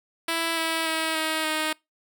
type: tone with pitch steps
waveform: 5% pulse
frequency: 330.7 / 325.8 / 320.9 / 316.1 / 311.4 Hz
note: E4 / E4 / E4 / D#4 / D#4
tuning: +6 / -20 / -46 / +27 / +2 cents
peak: -13 dBFS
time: 0.28-1.73 s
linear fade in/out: 5 ms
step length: 290 ms
effects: noise-tail reverb RT60 0.2 s tail -25 dB re dry